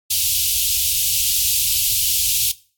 white band-stop noise, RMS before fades -18 dBFS, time 0.1-2.52 s, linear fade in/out 10 ms, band 110 to 2700 Hz, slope 48 dB/octave, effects noise-tail reverb RT60 0.4 s tail -20 dB re dry + AAC 64 kbps

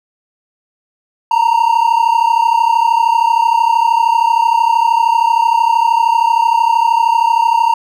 triangle tone pair together, 909 / 942 Hz, A#5 / A#5, -44 / +18 cents, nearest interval minor second, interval 62 cents, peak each -10 dBFS, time 1.31-7.74 s, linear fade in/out 5 ms, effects none

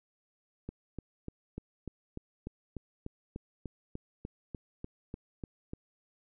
click train, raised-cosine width 3 ms, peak -26 dBFS, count 18, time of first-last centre 0.69-5.735 s, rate 3.37 Hz, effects none

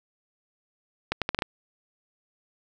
accelerating click train, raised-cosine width 0.3 ms, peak -9 dBFS, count 6, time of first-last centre 1.12-1.422 s, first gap 97 ms, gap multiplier 0.76, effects none

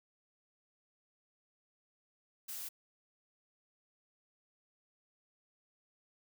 blue noise, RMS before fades -43 dBFS, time 2.48-2.69 s, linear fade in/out 10 ms, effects none

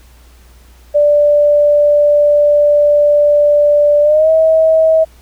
sine tone with pitch glide, 587.3 to 640.5 Hz, D5 to E5, 0 to -50 cents, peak -6 dBFS, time 0.94-5.05 s, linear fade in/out 20 ms, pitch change +150 cents, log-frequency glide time 4.02-4.3 s, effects added 60 Hz sine -40 dBFS peak until 5.21 s + pink hiss -48 dBFS RMS until 5.21 s

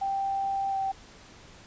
sine tone with pitch glide, 784 to 775.4 Hz, G5 to G5, 0 to -19 cents, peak -26 dBFS, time 0.01-0.92 s, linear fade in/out 10 ms, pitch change -19 cents, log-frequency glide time 0.7-0.77 s, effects pink hiss -51 dBFS RMS until 1.66 s + resampled to 16000 Hz

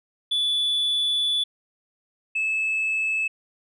sine tone pair in turn, 3456 / 2607 Hz, A7 / E7, -32 / -20 cents, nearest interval perfect fourth, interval 488 cents, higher first, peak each -18 / -20 dBFS, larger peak first, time 0.31-1.44 / 2.35-3.28 s, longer first, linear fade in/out 10 ms, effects tanh soft clip ceiling -19 dBFS

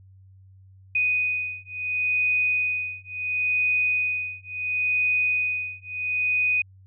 sine beating tone pair, 2489 / 2489.72 Hz, D#7 / D#7, 0 / 0 cents, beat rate 0.72 Hz, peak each -25 dBFS, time 0.95-6.62 s, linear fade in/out 5 ms, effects added 95 Hz sine -48 dBFS peak until 6.86 s

